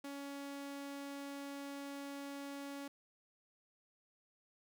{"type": "tone", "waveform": "sawtooth", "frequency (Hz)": 280.5, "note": "C#4", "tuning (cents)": 21, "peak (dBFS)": -40, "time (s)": [0.04, 2.88], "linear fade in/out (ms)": 5, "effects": []}